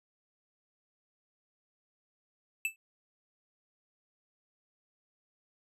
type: tone with exponential decay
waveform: square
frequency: 2637 Hz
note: E7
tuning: in tune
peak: -26 dBFS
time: 2.65-2.76 s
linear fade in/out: 1 ms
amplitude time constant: 22 ms
effects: resampled to 32000 Hz